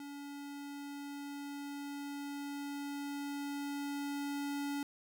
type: tone with level ramp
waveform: square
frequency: 284.6 Hz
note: C#4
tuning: 46 cents sharp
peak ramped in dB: -45 to -36 dBFS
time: 0-4.83 s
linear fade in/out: 2 ms
effects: none